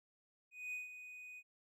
triangle tone with ADSR envelope, 2489 Hz, D#7, in tune, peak -38 dBFS, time 0.51-1.43 s, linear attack 220 ms, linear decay 150 ms, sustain -10 dB, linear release 48 ms, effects none

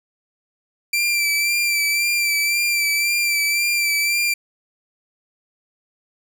sawtooth tone with vibrato, 2349 Hz, D7, in tune, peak -14 dBFS, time 0.93-4.34 s, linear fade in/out 5 ms, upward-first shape sine, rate 1.9 Hz, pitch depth 32 cents each way, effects none

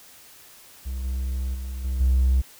triangle tone with level steps, 64.4 Hz, C2, 27 cents flat, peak -25 / -22 / -27 / -21 / -13 dBFS, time 0.85-2.42 s, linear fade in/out 20 ms, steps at 1.04 / 1.54 / 1.84 / 2 s, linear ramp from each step 10 ms, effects tanh soft clip ceiling -12 dBFS + white hiss -49 dBFS RMS until 2.59 s

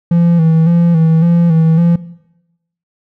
triangle tone with vibrato, 166.1 Hz, E3, 13 cents sharp, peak -5 dBFS, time 0.11-1.96 s, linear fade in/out 5 ms, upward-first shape square, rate 1.8 Hz, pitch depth 47 cents each way, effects noise-tail reverb RT60 0.9 s tail -18 dB re dry

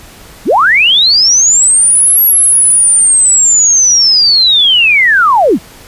sine linear two-way sweep, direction up then down, 138.59 to 11570 to 138.59 Hz, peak -4 dBFS, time 0.45-5.59 s, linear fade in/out 50 ms, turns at 2.22 s, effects pink hiss -35 dBFS RMS until 5.87 s + resampled to 32000 Hz

